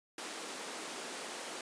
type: high-pass noise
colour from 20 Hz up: pink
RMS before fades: -43 dBFS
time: 0.18-1.61 s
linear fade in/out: 2 ms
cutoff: 270 Hz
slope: 24 dB/octave
effects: resampled to 22050 Hz